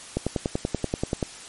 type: click train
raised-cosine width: 2 ms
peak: -10 dBFS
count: 12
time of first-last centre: 0.17-1.228 s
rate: 10.4 Hz
effects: white hiss -42 dBFS RMS until 1.48 s + MP3 48 kbps